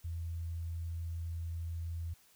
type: tone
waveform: sine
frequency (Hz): 83.5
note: E2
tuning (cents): +23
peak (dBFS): -36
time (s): 0.04-2.14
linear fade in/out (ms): 10
effects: white hiss -65 dBFS RMS until 2.35 s